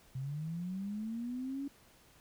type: linear sweep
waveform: sine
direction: up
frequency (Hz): 127.6 to 283.1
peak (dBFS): -36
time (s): 0.15-1.68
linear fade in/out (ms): 5
effects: pink hiss -63 dBFS RMS until 2.2 s